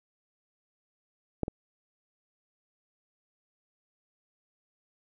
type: clicks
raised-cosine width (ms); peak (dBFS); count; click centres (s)
2; -14 / -20; 2; 1.433 / 1.481
effects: none